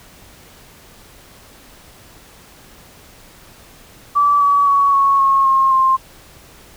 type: tone with pitch steps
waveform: sine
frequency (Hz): 1156 / 1138.8 / 1121.8 / 1105.1 / 1088.6 / 1072.4 / 1056.4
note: D6 / C#6 / C#6 / C#6 / C#6 / C6 / C6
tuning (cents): -28 / +46 / +20 / -6 / -32 / +42 / +16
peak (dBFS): -10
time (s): 4.15-5.97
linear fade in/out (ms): 20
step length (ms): 260
effects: pink hiss -44 dBFS RMS until 6.76 s